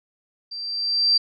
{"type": "tone with level ramp", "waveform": "sine", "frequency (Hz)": 4699, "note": "D8", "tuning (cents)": 0, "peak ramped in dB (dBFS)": [-31, -13], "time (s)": [0.51, 1.18], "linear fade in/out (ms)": 10, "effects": []}